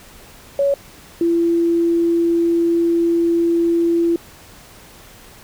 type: tone pair in turn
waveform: sine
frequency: 560 / 337.9 Hz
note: C#5 / E4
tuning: +18 / +43 cents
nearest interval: major sixth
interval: 875 cents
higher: first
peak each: -13 dBFS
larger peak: neither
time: 0.59-0.74 / 1.21-4.16 s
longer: second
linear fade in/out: 2 ms
effects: pink hiss -43 dBFS RMS until 5.43 s